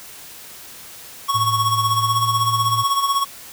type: tone with tremolo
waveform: square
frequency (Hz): 1108.7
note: C#6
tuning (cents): 0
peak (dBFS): -15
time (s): 1.28-3.25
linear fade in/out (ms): 20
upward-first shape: sine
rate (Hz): 16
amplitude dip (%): 60
type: tone with pitch glide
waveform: sine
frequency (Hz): 110 to 112.9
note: A2 to A2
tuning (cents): 0 to +45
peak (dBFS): -24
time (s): 1.34-2.84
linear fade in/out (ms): 20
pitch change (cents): +45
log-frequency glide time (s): 2.01-2.13
effects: white hiss -39 dBFS RMS until 3.52 s